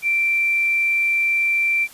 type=tone; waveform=sine; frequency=2349 Hz; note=D7; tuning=in tune; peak=-16 dBFS; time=0.02-1.88 s; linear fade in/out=50 ms; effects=white hiss -44 dBFS RMS until 1.93 s + resampled to 32000 Hz